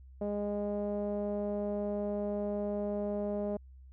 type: tone with low-pass filter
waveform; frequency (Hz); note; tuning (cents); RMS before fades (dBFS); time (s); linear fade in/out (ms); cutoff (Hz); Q
sawtooth; 205.4; G#3; -19; -34; 0.21-3.57; 5; 590; 3.6
effects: added 65 Hz sine -50 dBFS peak until 3.92 s